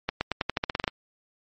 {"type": "accelerating click train", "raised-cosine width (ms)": 0.3, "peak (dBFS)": -9, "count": 12, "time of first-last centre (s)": [0.09, 0.878], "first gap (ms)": 120, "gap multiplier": 0.89, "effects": ["MP3 32 kbps"]}